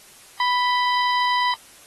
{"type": "harmonic tone with a mistuned harmonic", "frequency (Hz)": 987.8, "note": "B5", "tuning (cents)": 0, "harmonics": [1, 2, 3, 4, 5], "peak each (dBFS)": [-19, -25, -29, -31, -33], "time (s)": [0.4, 1.54], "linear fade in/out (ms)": 2, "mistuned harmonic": 3, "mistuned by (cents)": 72, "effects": ["white hiss -48 dBFS RMS until 1.86 s", "AAC 32 kbps"]}